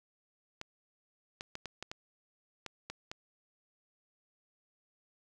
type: clicks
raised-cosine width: 0.2 ms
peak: -23 dBFS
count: 9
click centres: 0.614 / 1.409 / 1.554 / 1.657 / 1.826 / 1.915 / 2.663 / 2.9 / 3.115 s
effects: none